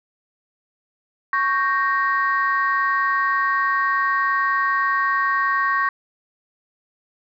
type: chord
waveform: sine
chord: G diminished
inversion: second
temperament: equal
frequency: 1108.7 / 1568 / 1864.7 Hz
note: Db6 / G6 / Bb6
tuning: 0 / 0 / 0 cents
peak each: -19 / -24 / -22 dBFS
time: 1.33-5.89 s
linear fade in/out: 2 ms
effects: tanh soft clip ceiling -9 dBFS